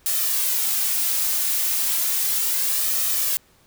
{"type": "noise with flanger", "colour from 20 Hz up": "blue", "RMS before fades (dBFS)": -22, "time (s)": [0.06, 3.37], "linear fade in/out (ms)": 0, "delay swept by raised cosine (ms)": [1.6, 3.4], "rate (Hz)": 0.34, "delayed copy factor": 0.5, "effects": ["pink hiss -57 dBFS RMS until 3.66 s"]}